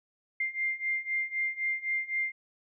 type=beating tone pair; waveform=sine; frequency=2100 / 2103.9 Hz; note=C7 / C7; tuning=+6 / +9 cents; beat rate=3.9 Hz; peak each=-33 / -31 dBFS; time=0.4-2.32 s; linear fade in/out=5 ms; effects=none